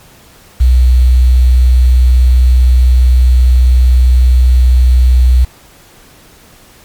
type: tone with quantisation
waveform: sine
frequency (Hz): 62.4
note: B1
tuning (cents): +19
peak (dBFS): -3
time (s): 0.6-5.45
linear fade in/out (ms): 10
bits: 5
effects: pink hiss -41 dBFS RMS until 6.84 s + MP3 96 kbps